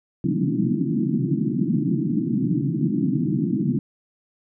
pink band-pass noise, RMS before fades -22 dBFS, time 0.24-3.79 s, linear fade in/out 2 ms, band 130 to 340 Hz, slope 96 dB/octave, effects none

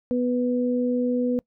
sine tone pair together, 246.9 / 493.8 Hz, B3 / B4, 0 / 0 cents, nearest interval octave, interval 1200 cents, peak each -22 / -25 dBFS, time 0.11-1.39 s, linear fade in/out 0 ms, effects noise-tail reverb RT60 0.1 s tail -25 dB re dry

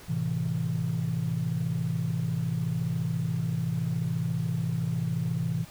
sine chord, A minor, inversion none, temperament equal, 110 / 130.81 / 164.81 Hz, A2 / C3 / E3, 0 / 0 / 0 cents, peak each -32 / -30 / -28 dBFS, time 0.08-5.65 s, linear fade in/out 20 ms, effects tanh soft clip ceiling -19 dBFS + pink hiss -49 dBFS RMS until 5.7 s

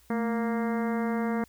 harmonic tone with a mistuned harmonic, 233.1 Hz, A#3, in tune, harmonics 1 / 2 / 3 / 4 / 5 / 6 / 7 / 8 / 9, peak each -27 / -33 / -37 / -39 / -41 / -43 / -44 / -45 / -46 dBFS, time 0.1-1.44 s, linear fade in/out 2 ms, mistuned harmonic 1, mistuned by -77 cents, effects added 60 Hz sine -61 dBFS peak until 1.48 s + white hiss -61 dBFS RMS until 1.48 s

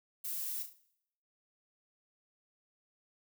violet noise with echo, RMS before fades -39 dBFS, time 0.24-0.63 s, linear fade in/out 10 ms, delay 35 ms, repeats 3, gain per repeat -7 dB, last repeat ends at 0.735 s, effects noise-tail reverb RT60 0.7 s tail -17 dB re dry

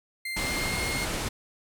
35% pulse tone with pitch glide, 2093 to 2137 Hz, C7 to C7, 0 to +36 cents, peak -29 dBFS, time 0.25-1.05 s, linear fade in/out 5 ms, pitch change +36 cents, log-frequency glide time 0.35-0.82 s
pink low-pass noise, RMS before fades -31 dBFS, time 0.36-1.29 s, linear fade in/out 10 ms, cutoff 11000 Hz, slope 24 dB/octave
effects none

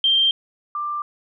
sine tone pair in turn, 3163 / 1184.8 Hz, G7 / D6, +15 / +15 cents, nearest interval octave + perfect fourth, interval 1700 cents, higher first, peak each -14 / -23 dBFS, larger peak first, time 0.04-0.31 / 0.75-1.02 s, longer neither, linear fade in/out 2 ms, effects none

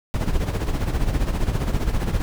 brown noise with tremolo, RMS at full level -19 dBFS, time 0.14-2.22 s, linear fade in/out 0 ms, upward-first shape sine, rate 15 Hz, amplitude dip 65%, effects none

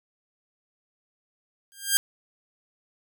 5% pulse tone with exponential growth, 1600 Hz, G6, 35 cents sharp, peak -4 dBFS, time 1.72-1.97 s, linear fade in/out 0 ms, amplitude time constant 54 ms, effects none

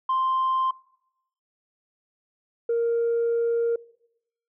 sine tone pair in turn, 1046.5 / 466.2 Hz, C6 / A#4, 0 / 0 cents, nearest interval octave + major second, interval 1400 cents, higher first, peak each -19 dBFS, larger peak neither, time 0.09-0.71 / 2.69-3.76 s, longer second, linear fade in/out 5 ms, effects noise-tail reverb RT60 0.8 s tail -23 dB re dry + tanh soft clip ceiling -18 dBFS

